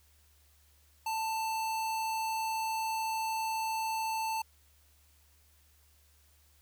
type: tone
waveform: square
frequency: 887 Hz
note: A5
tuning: 14 cents sharp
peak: -32 dBFS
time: 1.06-4.42 s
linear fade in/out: 5 ms
effects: added 73 Hz sine -64 dBFS peak until 6.61 s + white hiss -67 dBFS RMS until 6.61 s